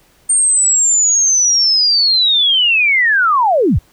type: linear sweep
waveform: sine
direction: down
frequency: 8770 to 38.89 Hz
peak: -9 dBFS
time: 0.29-3.79 s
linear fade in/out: 10 ms
effects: pink hiss -52 dBFS RMS until 3.92 s